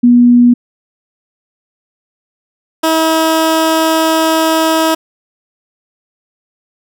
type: tone pair in turn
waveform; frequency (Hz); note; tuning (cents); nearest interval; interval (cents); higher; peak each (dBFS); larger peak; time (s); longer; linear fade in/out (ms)
sine / 15% pulse; 242.4 / 321.3; B3 / E4; -32 / -44; perfect fourth; 488; second; -3; neither; 0.03-0.54 / 2.83-4.95; second; 10
effects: none